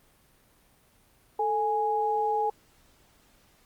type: tone pair together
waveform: sine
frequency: 440 / 830.6 Hz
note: A4 / G#5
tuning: 0 / 0 cents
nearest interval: major seventh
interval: 1100 cents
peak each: -29 / -25 dBFS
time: 1.39-2.5 s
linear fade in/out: 5 ms
effects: pink hiss -62 dBFS RMS until 3.65 s + Opus 32 kbps